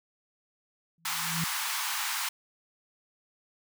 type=tone with exponential growth; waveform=sine; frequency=165.3 Hz; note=E3; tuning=5 cents sharp; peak=-27 dBFS; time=0.98-1.44 s; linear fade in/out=2 ms; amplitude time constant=100 ms
type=high-pass noise; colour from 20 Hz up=pink; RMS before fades=-32 dBFS; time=1.05-2.29 s; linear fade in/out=5 ms; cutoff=870 Hz; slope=48 dB/octave
effects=none